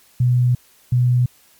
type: tone bursts at uneven times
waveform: sine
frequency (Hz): 123.8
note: B2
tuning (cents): +5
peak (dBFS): -12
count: 2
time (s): 0.2-0.55 / 0.92-1.26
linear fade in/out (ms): 5
effects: white hiss -53 dBFS RMS until 1.59 s + MP3 96 kbps